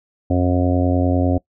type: harmonic tone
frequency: 90 Hz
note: F#2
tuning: 47 cents flat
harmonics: 1 / 2 / 3 / 4 / 5 / 6 / 7 / 8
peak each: -18 / -28 / -18 / -28 / -30 / -25 / -26 / -28 dBFS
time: 0.3-1.38 s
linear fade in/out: 5 ms
effects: noise-tail reverb RT60 0.1 s tail -22 dB re dry